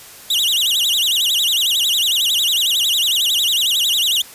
40% pulse tone with vibrato, 3322 Hz, G#7, in tune, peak -13 dBFS, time 0.3-4.22 s, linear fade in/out 5 ms, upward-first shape sine, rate 11 Hz, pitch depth 290 cents each way, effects white hiss -39 dBFS RMS until 4.34 s + resampled to 32000 Hz

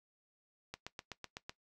click train, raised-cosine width 0.2 ms, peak -25 dBFS, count 7, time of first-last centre 0.74-1.495 s, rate 7.95 Hz, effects noise-tail reverb RT60 0.1 s tail -17 dB re dry

